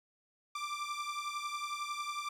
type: beating tone pair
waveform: sawtooth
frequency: 1174.7 / 1185.7 Hz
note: D6 / D6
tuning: 0 / +16 cents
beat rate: 11 Hz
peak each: -35 / -37 dBFS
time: 0.55-2.29 s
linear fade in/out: 5 ms
effects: low-pass 8000 Hz 12 dB/octave + 11-bit